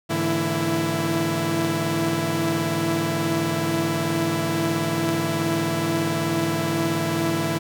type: tone cluster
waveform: sawtooth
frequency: 105 / 146.1 / 164.7 / 229.3 / 331.7 Hz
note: G#2 / D3 / E3 / A#3 / E4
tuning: +19 / -9 / -1 / -28 / +11 cents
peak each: -28 / -25 / -24 / -29 / -20 dBFS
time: 0.09-7.59 s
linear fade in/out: 20 ms
effects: none